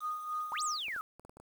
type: tone with tremolo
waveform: sine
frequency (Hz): 1234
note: D#6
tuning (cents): -15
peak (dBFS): -32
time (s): 0-0.8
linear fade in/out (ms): 50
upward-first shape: sine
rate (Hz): 3.4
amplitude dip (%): 60
type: exponential two-way sweep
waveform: sine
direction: up then down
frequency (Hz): 809 to 8600 to 1220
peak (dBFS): -35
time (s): 0.52-1.01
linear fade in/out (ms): 0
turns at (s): 0.63
type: clicks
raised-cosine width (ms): 1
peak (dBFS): -38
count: 7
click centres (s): 0.883 / 0.963 / 1.196 / 1.25 / 1.295 / 1.37 / 1.4
effects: 9-bit